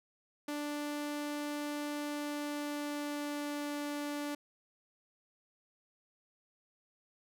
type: tone with pitch glide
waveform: sawtooth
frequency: 293.7 to 291.5 Hz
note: D4 to D4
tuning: 0 to -13 cents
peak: -32 dBFS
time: 0.48-4.35 s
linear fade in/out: 5 ms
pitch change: -13 cents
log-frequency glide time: 1.96-3.75 s
effects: none